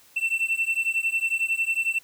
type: beating tone pair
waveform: triangle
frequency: 2682 / 2693 Hz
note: E7 / E7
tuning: +29 / +36 cents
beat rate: 11 Hz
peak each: -24 dBFS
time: 0.16-1.99 s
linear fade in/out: 10 ms
effects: white hiss -55 dBFS RMS until 2.03 s